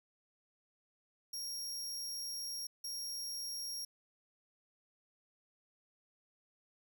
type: tone bursts at uneven times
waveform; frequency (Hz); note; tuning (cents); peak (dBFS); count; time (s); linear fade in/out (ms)
sawtooth; 5588; F8; 0; -37; 2; 1.33-2.67 / 2.84-3.85; 5
effects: none